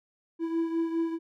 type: beating tone pair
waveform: triangle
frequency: 329.6 / 334.5 Hz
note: E4 / E4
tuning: 0 / +25 cents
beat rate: 4.9 Hz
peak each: -25 / -32 dBFS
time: 0.39-1.19 s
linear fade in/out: 50 ms
effects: none